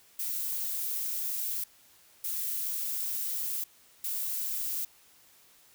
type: noise bursts at uneven times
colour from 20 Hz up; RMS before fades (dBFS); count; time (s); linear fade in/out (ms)
violet; -33; 3; 0.19-1.64 / 2.24-3.64 / 4.04-4.85; 5
effects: white hiss -60 dBFS RMS until 5.74 s